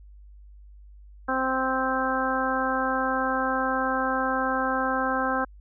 harmonic tone, 261.6 Hz, C4, in tune, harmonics 1 / 2 / 3 / 4 / 5 / 6, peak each -30 / -30 / -30 / -30 / -30 / -30 dBFS, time 1.28-5.45 s, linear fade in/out 10 ms, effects added 50 Hz sine -45 dBFS peak until 5.6 s

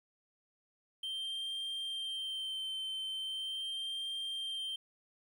triangle tone with vibrato, 3136 Hz, G7, in tune, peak -35 dBFS, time 1.03-4.76 s, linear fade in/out 5 ms, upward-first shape sine, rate 0.4 Hz, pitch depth 22 cents each way, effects 12-bit

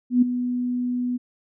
sine tone with ADSR envelope, 246.9 Hz, B3, in tune, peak -11 dBFS, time 0.1-1.18 s, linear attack 120 ms, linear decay 11 ms, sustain -11 dB, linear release 22 ms, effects none

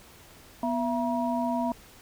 sine tone cluster, 245.2 / 672 / 953 Hz, B3 / E5 / A#5, -12 / +33 / +38 cents, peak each -28 / -30 / -31 dBFS, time 0.63-1.72 s, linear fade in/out 2 ms, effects pink hiss -52 dBFS RMS until 2.01 s

